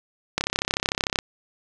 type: click train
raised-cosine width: 0.2 ms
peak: -4 dBFS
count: 28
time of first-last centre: 0.38-1.188 s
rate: 33.4 Hz
effects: none